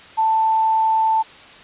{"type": "tone with quantisation", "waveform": "sine", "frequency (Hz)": 885, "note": "A5", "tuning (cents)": 10, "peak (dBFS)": -14, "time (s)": [0.17, 1.23], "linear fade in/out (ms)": 20, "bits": 7, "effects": ["white hiss -42 dBFS RMS until 1.63 s", "resampled to 8000 Hz"]}